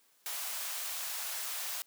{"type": "high-pass noise", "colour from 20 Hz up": "white", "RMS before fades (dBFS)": -38, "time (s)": [0.26, 1.82], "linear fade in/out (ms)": 0, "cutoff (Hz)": 610, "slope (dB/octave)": 24, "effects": ["white hiss -68 dBFS RMS until 1.86 s", "high-pass 200 Hz 12 dB/octave"]}